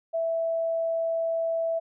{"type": "tone", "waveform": "sine", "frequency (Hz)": 659.3, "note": "E5", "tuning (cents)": 0, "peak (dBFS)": -24, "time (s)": [0.13, 1.8], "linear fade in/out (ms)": 20, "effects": []}